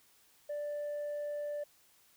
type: tone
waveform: sine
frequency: 587.3 Hz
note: D5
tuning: in tune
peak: -33 dBFS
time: 0.49-1.64 s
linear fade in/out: 10 ms
effects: tanh soft clip ceiling -34 dBFS + white hiss -66 dBFS RMS until 2.16 s